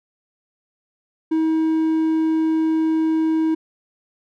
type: tone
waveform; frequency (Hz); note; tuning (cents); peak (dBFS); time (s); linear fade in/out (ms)
triangle; 319.1; D#4; +44; -14; 1.31-3.55; 10
effects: none